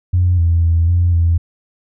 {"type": "tone with pitch steps", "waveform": "sine", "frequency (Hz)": [89.5, 84.2, 83.3, 87.3, 84.3], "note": ["F2", "E2", "E2", "F2", "E2"], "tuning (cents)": [43, 37, 19, 0, 39], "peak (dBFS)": -9, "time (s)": [0.13, 1.38], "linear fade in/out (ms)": 10, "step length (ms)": 250, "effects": ["tanh soft clip ceiling -5 dBFS"]}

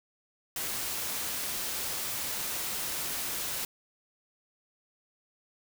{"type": "noise", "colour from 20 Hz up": "white", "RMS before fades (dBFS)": -34, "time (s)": [0.56, 3.65], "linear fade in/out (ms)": 2, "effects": []}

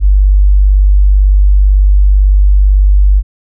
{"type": "tone", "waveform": "sine", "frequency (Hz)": 49, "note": "G1", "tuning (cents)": 0, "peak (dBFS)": -3, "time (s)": [0, 3.23], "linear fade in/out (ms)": 50, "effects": []}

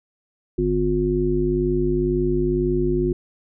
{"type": "harmonic tone", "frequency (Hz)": 51, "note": "G#1", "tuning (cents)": -31, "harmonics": [1, 3, 5, 7], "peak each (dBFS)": [-25, -26, -26, -20], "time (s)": [0.58, 3.13], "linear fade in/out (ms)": 5, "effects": []}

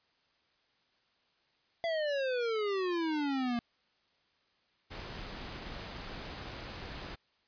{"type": "exponential sweep", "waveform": "square", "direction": "down", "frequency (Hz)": [680, 233.1], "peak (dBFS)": -31, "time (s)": [1.84, 3.59], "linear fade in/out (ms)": 0}
{"type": "noise", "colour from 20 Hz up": "pink", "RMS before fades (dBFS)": -43, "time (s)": [4.9, 7.16], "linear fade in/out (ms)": 20}
{"effects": ["white hiss -72 dBFS RMS until 7.47 s", "resampled to 11025 Hz"]}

